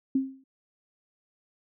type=tone with exponential decay; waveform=sine; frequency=266.5 Hz; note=C4; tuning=32 cents sharp; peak=-19 dBFS; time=0.15-0.44 s; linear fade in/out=5 ms; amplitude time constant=61 ms; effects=none